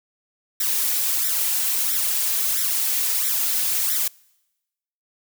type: noise with flanger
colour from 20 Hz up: blue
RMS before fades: -22 dBFS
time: 0.6-4.08 s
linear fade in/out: 5 ms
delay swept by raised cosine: 0.53 to 4.03 ms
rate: 1.5 Hz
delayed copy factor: +0.8
effects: noise-tail reverb RT60 1.0 s tail -26 dB re dry